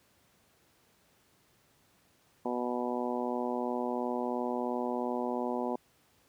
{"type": "harmonic tone", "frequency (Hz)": 122.9, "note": "B2", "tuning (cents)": -8, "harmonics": [2, 3, 4, 5, 6, 7, 8], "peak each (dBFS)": [-35, -37, -38, -39, -40, -40, -41], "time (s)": [2.45, 5.76], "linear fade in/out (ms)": 5, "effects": ["pink hiss -67 dBFS RMS until 6.28 s", "high-pass 80 Hz 12 dB/octave"]}